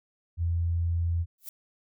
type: tone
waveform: sine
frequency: 84.8 Hz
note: E2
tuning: 50 cents sharp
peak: -24 dBFS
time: 0.37-1.26 s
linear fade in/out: 50 ms
type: noise with exponential growth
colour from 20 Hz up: violet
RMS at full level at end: -35 dBFS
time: 1.38-1.49 s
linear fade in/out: 2 ms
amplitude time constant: 22 ms
effects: none